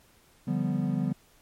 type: chord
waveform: triangle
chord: G dominant seventh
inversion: second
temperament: equal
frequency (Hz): 146.83 / 174.61 / 196 / 246.9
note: D3 / F3 / G3 / B3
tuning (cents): 0 / 0 / 0 / 0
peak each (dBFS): -29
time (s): 0.47-1.13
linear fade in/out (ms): 10
effects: pink hiss -61 dBFS RMS until 1.41 s + MP3 64 kbps